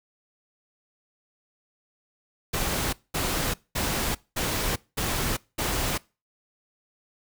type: noise bursts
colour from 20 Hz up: pink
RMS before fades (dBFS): -27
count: 6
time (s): 2.53-5.98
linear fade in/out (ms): 10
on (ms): 400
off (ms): 210
effects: noise-tail reverb RT60 0.3 s tail -23 dB re dry